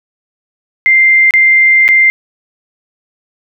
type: tone with dropouts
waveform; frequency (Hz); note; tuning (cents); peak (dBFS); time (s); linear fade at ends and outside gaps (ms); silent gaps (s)
sine; 2093; C7; 0; -4; 0.86-2.1; 0; 1.308-1.338 / 1.88-1.888
effects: none

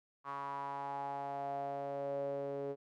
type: tone with band-pass filter sweep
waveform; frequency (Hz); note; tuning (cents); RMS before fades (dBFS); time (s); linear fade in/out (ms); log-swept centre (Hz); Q
sawtooth; 140; C#3; +18; -40; 0.24-2.76; 50; 1100 to 460; 6.7
effects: none

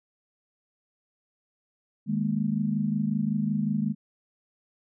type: chord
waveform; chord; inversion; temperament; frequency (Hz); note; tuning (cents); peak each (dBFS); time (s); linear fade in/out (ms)
sine; D# suspended fourth; none; equal; 155.56 / 207.7 / 233.1; D#3 / G#3 / A#3; 0 / 0 / 0; -30 / -26 / -30; 2.06-3.95; 50
effects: none

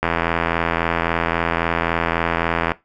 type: click train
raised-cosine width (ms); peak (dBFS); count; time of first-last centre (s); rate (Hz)
0.5; -3; 226; 0.03-2.718; 83.7
effects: noise-tail reverb RT60 0.2 s tail -18 dB re dry

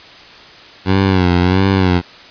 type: tone with vibrato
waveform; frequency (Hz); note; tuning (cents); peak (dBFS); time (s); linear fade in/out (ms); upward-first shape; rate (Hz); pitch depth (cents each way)
15% pulse; 92.5; F#2; 0; -4; 0.85-2.02; 50; sine; 1.5; 87
effects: white hiss -38 dBFS RMS until 2.3 s + resampled to 11025 Hz

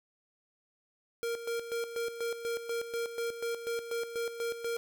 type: tone with tremolo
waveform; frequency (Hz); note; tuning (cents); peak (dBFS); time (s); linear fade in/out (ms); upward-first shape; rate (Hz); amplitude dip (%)
square; 466.2; A#4; 0; -32; 1.23-4.77; 0; square; 4.1; 65
effects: none

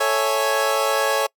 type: chord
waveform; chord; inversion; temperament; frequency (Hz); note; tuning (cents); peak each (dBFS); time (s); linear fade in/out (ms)
25% pulse; A major seventh; none; equal; 440 / 554.4 / 659.3 / 830.6; A4 / C#5 / E5 / G#5; 0 / 0 / 0 / 0; -21 / -17 / -23 / -22; 0-1.27; 10
effects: noise-tail reverb RT60 0.1 s tail -25 dB re dry

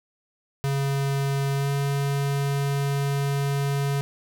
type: tone with pitch glide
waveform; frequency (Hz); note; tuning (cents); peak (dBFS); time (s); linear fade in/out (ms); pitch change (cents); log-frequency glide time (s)
square; 138.59 to 140.2; C#3 to C#3; 0 to +20; -23; 0.64-4.01; 0; +20; 1.55-1.69
effects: none

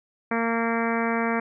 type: harmonic tone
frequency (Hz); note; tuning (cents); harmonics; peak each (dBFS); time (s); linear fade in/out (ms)
230; A#3; -23; 1 / 2 / 3 / 4 / 5 / 6 / 7 / 8 / 9 / 10; -26 / -29 / -31 / -32 / -33 / -34 / -34 / -35 / -36 / -36; 0.31-1.4; 5
effects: none

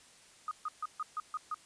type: tone bursts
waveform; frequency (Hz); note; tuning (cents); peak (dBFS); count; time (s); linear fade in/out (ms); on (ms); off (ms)
sine; 1244.5; D#6; 0; -33; 7; 0.48-1.544; 2; 32; 140
effects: white hiss -59 dBFS RMS until 1.65 s + resampled to 22050 Hz

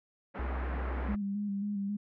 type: band-pass noise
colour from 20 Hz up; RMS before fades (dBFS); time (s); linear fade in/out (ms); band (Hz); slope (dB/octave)
pink; -41; 0.34-1.16; 20; 180 to 1900; 24
type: tone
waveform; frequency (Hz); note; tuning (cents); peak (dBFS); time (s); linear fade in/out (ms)
sine; 63.7; C2; -46; -32; 0.39-1.15; 5
type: tone with vibrato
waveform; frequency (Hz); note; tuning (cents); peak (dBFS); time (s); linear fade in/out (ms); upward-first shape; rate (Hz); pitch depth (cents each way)
sine; 202.3; G#3; -45; -31; 1.08-1.97; 10; square; 3.7; 31
effects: none

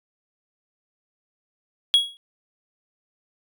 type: tone with exponential decay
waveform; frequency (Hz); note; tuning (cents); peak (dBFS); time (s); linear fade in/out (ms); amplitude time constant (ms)
triangle; 3322; G#7; 0; -8; 1.94-2.17; 0; 48
effects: tanh soft clip ceiling -5 dBFS

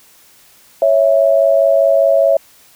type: tone pair together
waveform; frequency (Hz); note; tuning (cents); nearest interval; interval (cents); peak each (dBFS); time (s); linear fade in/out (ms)
sine; 554.4 / 659.3; C#5 / E5; 0 / 0; minor third; 300; -11; 0.82-2.37; 2
effects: white hiss -47 dBFS RMS until 2.75 s

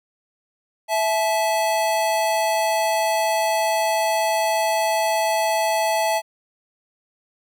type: tone pair together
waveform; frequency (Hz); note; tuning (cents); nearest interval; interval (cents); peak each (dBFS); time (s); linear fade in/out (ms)
square; 659.3 / 861.5; E5 / A5; 0 / -37; perfect fourth; 463; -22; 0.88-6.22; 50
effects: none

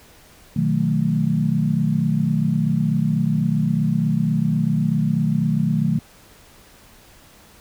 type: chord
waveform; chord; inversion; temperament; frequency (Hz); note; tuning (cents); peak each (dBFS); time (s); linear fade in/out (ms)
sine; B dominant seventh; none; equal with one note detuned; 123.47 / 155.56 / 183.51 / 220; B2 / D#3 / F#3 / A3; 0 / 0 / -14 / 0; -26 / -20 / -23 / -22; 0.56-5.99; 5
effects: pink hiss -49 dBFS RMS until 7.6 s

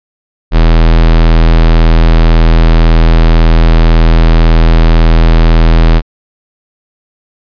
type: tone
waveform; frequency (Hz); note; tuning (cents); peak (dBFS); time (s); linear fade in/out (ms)
square; 40.94; E1; -11; -3; 0.51-6.02; 50
effects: resampled to 11025 Hz

